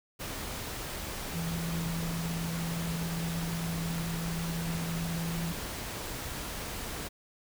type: tone in noise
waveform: sine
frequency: 166.7 Hz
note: E3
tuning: 20 cents sharp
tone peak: -32 dBFS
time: 1.33-5.53 s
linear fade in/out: 20 ms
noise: pink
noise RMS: -38 dBFS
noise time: 0.19-7.09 s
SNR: +3 dB
effects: none